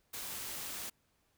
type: noise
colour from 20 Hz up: white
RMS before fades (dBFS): -42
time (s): 0.13-0.9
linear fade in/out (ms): 10
effects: pink hiss -75 dBFS RMS until 1.37 s